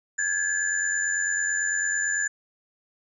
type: tone cluster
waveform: sine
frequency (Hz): 1623 / 1712 / 7040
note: G#6 / A6 / A8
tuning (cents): -40 / -48 / 0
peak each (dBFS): -28 / -27 / -28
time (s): 0.18-2.28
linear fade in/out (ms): 10
effects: none